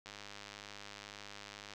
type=click train; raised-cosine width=0.2 ms; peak=-30 dBFS; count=172; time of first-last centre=0.06-1.736 s; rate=102 Hz; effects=none